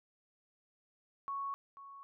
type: tone with echo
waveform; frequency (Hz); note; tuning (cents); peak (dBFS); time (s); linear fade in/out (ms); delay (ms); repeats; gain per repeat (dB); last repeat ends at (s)
sine; 1108.7; C#6; 0; -36; 1.28-1.54; 0; 490; 1; -13; 2.03
effects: none